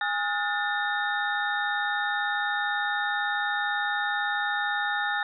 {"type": "tone cluster", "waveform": "sine", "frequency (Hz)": [823, 1264, 1437, 1781, 3705], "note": ["G#5", "D#6", "F6", "A6", "A#7"], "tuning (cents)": [-16, 27, 49, 21, -11], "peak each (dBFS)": [-30, -36, -31, -29, -36], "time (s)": [0.01, 5.23], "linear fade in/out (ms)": 2, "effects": []}